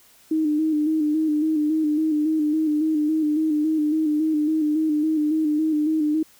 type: tone with vibrato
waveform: sine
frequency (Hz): 307.7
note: D#4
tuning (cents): -19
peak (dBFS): -18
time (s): 0.31-6.23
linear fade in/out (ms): 5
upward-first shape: square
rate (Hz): 3.6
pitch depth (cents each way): 42
effects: white hiss -54 dBFS RMS until 6.39 s